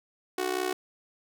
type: tone with amplitude modulation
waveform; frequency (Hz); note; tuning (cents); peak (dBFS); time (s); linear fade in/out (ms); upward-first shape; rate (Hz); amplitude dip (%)
sawtooth; 370; F#4; 0; -20; 0.38-0.73; 5; sine; 64.3; 85
effects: none